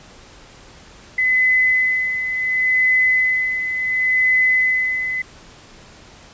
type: tone with tremolo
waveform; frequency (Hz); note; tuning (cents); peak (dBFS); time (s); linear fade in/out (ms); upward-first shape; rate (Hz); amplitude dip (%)
sine; 2022; B6; +40; -12; 1.18-5.22; 5; sine; 0.7; 60
effects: pink hiss -44 dBFS RMS until 6.33 s + resampled to 16000 Hz